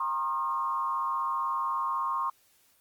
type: tone with frequency modulation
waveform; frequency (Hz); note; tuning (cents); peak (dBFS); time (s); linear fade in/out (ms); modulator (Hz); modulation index
sine; 1076; C6; +48; -27; 0-2.3; 5; 141; 0.82
effects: white hiss -65 dBFS RMS until 2.8 s + Opus 32 kbps